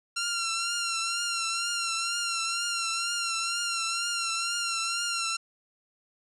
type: tone with vibrato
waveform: 10% pulse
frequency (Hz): 1373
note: F6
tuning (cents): -30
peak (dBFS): -19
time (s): 0.16-5.37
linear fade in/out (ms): 10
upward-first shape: triangle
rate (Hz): 2.1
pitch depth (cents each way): 48
effects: resampled to 22050 Hz